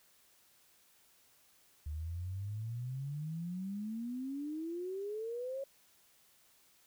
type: exponential sweep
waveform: sine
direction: up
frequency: 73.42 to 554.4 Hz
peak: -37 dBFS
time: 1.86-5.64 s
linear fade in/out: 5 ms
effects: white hiss -67 dBFS RMS until 6.86 s

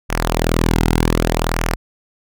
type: tone with flanger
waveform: sawtooth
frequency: 41.01 Hz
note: E1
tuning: 8 cents flat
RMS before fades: -17 dBFS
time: 0.09-1.76 s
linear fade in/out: 20 ms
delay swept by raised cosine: 0.24 to 1.74 ms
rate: 0.65 Hz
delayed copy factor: -0.6
effects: none

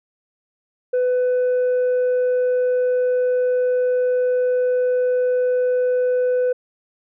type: tone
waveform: sine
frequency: 500 Hz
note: B4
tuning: 21 cents sharp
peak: -13 dBFS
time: 0.93-6.53 s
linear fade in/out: 10 ms
effects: tanh soft clip ceiling -15 dBFS

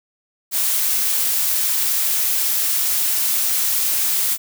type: noise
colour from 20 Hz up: blue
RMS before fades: -19 dBFS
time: 0.51-4.38 s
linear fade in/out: 50 ms
effects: none

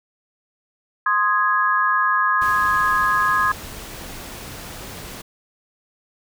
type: chord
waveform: sine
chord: Ab major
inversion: first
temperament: equal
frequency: 1046.5 / 1244.5 / 1661.2 Hz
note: C6 / Eb6 / Ab6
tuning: 0 / 0 / 0 cents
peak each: -20 dBFS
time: 1.06-3.52 s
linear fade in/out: 5 ms
type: noise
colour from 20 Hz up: pink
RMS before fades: -35 dBFS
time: 2.41-5.22 s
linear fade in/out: 10 ms
effects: none

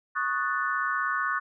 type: chord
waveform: sine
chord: D# half-diminished seventh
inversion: third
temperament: equal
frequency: 1108.7 / 1244.5 / 1480 / 1760 Hz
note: C#6 / D#6 / F#6 / A6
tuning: 0 / 0 / 0 / 0 cents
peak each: -30 / -32 / -29 / -33 dBFS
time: 0.15-1.4 s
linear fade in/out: 20 ms
effects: none

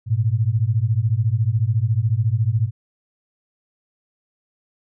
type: beating tone pair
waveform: sine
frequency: 104.5 / 118.5 Hz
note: G#2 / A#2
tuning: +11 / +29 cents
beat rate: 14 Hz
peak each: -19 dBFS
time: 0.06-2.71 s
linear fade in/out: 50 ms
effects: none

